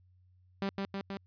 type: tone with echo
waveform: sawtooth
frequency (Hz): 196.4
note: G3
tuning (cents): +4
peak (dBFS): -27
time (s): 0.62-0.69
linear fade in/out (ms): 0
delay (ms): 160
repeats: 3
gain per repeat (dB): -2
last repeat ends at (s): 1.17
effects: added 91 Hz sine -61 dBFS peak until 1.26 s + resampled to 11025 Hz